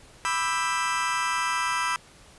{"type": "chord", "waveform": "30% pulse", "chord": "E minor seventh", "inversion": "second", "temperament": "just", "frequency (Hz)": [988.9, 1186.7, 1318.5, 1582.2], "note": ["B5", "D6", "E6", "G6"], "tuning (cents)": [2, 18, 0, 16], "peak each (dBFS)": [-25, -31, -26, -30], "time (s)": [0.25, 1.96], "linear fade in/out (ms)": 0, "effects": ["pink hiss -52 dBFS RMS until 2.38 s", "resampled to 24000 Hz"]}